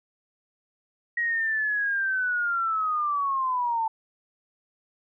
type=linear sweep; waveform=sine; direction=down; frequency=1901 to 880 Hz; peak=-23 dBFS; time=1.17-3.88 s; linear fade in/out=5 ms; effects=none